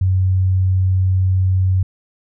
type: tone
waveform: sine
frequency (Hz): 93.5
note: F#2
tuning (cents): +19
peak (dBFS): -12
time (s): 0.01-1.83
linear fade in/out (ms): 5
effects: none